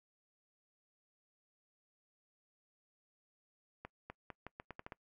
accelerating click train, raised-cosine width 0.5 ms, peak -30 dBFS, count 9, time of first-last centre 3.85-4.922 s, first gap 250 ms, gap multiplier 0.81, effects noise-tail reverb RT60 0.1 s tail -23 dB re dry

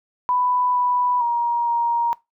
sine tone with pitch steps, 993 / 987 / 946 / 940 Hz, B5 / B5 / A#5 / A#5, +9 / -1 / +25 / +14 cents, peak -17 dBFS, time 0.29-2.13 s, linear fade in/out 0 ms, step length 460 ms, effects noise-tail reverb RT60 0.2 s tail -21 dB re dry

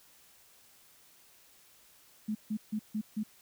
sine tone bursts, 214.3 Hz, A3, 45 cents flat, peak -30 dBFS, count 5, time 2.28-3.235 s, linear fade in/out 10 ms, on 71 ms, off 150 ms, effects white hiss -61 dBFS RMS until 3.41 s

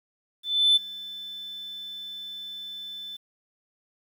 sine tone with ADSR envelope, 3520 Hz, A7, in tune, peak -13 dBFS, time 0.43-3.17 s, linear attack 330 ms, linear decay 19 ms, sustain -22 dB, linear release 11 ms, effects tanh soft clip ceiling -14 dBFS + 9-bit

